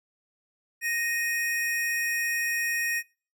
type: tone pair together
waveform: square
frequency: 1864.7 / 2493 Hz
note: A#6 / D#7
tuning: 0 / +3 cents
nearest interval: perfect fourth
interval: 503 cents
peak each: -28 / -32 dBFS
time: 0.81-3.03 s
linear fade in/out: 50 ms
effects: noise-tail reverb RT60 0.4 s tail -24 dB re dry